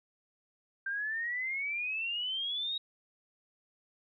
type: exponential sweep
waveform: sine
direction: up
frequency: 1568 to 3810 Hz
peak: -32 dBFS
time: 0.86-2.78 s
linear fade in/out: 5 ms
effects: none